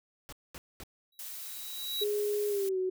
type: noise bursts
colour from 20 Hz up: pink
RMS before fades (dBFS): -45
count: 3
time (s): 0.29-0.835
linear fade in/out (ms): 0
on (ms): 35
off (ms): 220
type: tone with exponential growth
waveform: square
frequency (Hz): 3881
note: B7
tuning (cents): -31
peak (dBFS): -30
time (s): 1.12-2.04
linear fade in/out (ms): 5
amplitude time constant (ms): 200
type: noise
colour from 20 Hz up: blue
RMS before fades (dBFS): -42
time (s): 1.19-2.69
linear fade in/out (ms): 2
type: tone with pitch glide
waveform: sine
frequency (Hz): 415.3 to 372.1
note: G#4 to F#4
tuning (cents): 0 to +10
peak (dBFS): -28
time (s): 2.01-2.9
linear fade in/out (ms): 10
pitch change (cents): -190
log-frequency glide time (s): 2.48-2.78
effects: none